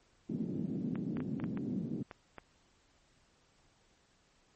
white band-pass noise, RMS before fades -37 dBFS, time 0.29-2.03 s, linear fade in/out 10 ms, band 150 to 260 Hz, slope 24 dB/octave
clicks, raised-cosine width 0.5 ms, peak -29 dBFS, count 8, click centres 0.956 / 1.17 / 1.204 / 1.4 / 1.44 / 1.574 / 2.112 / 2.383 s
effects pink hiss -69 dBFS RMS until 4.55 s + MP3 32 kbps

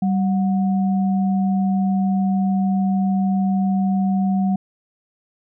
sine tone pair together, 193.35 / 730 Hz, G3 / F#5, -24 / -24 cents, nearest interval octave + major seventh, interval 2300 cents, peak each -16 / -28 dBFS, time 0.02-4.56 s, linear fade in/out 5 ms, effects none

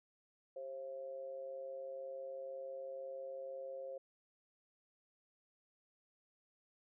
sine tone with amplitude modulation, 534 Hz, C5, 35 cents sharp, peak -40 dBFS, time 0.56-3.98 s, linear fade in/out 5 ms, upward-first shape sine, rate 142 Hz, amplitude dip 65%, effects none

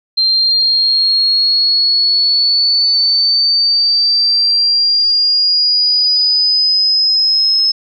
sine exponential sweep, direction up, 4152 to 5190 Hz, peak -9 dBFS, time 0.17-7.72 s, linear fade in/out 10 ms, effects none

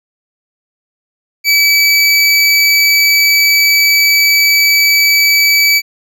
25% pulse tone, 2295 Hz, D7, 40 cents flat, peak -3 dBFS, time 1.44-5.82 s, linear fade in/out 50 ms, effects none

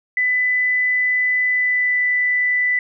sine tone with pitch glide, 1999 to 1987.5 Hz, B6 to B6, +20 to +10 cents, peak -15 dBFS, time 0.17-2.79 s, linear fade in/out 2 ms, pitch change -10 cents, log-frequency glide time 1.49-2.01 s, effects none

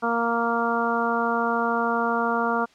harmonic tone, 233 Hz, A#3, 1 cent flat, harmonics 1 / 2 / 3 / 4 / 5 / 6, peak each -28 / -28 / -28 / -28 / -28 / -28 dBFS, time 0.02-2.66 s, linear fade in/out 20 ms, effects white hiss -57 dBFS RMS until 2.74 s + low-pass 5000 Hz 12 dB/octave

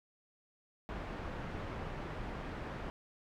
pink low-pass noise, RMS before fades -42 dBFS, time 0.89-2.9 s, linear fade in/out 0 ms, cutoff 1800 Hz, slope 12 dB/octave, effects none

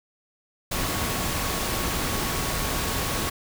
sine tone in noise, 1108 Hz, C#6, 1 cent flat, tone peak -37 dBFS, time 0.71-3.3 s, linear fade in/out 10 ms, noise pink, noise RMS -27 dBFS, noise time 0.71-3.3 s, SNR -13 dB, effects none

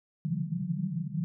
white band-pass noise, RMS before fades -32 dBFS, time 0.25-1.24 s, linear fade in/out 0 ms, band 140 to 190 Hz, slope 96 dB/octave, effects none

